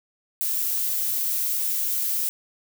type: noise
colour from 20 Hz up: violet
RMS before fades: -25 dBFS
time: 0.41-2.29 s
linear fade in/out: 0 ms
effects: none